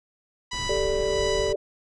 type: tone with tremolo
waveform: 10% pulse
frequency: 987.8 Hz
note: B5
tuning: in tune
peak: -19 dBFS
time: 0.51-1.53 s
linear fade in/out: 10 ms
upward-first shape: sine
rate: 1.6 Hz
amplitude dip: 50%
type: noise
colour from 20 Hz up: brown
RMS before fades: -34 dBFS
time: 0.52-1.54 s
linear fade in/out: 20 ms
type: chord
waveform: sine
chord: G suspended second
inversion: none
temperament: equal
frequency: 392 / 440 / 587.3 Hz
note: G4 / A4 / D5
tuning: 0 / 0 / 0 cents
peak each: -27 dBFS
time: 0.69-1.56 s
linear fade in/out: 5 ms
effects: resampled to 24000 Hz